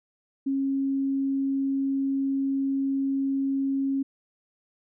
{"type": "tone", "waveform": "sine", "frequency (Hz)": 272.3, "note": "C#4", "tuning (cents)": -31, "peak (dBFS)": -23, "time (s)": [0.46, 4.03], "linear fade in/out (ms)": 10, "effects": []}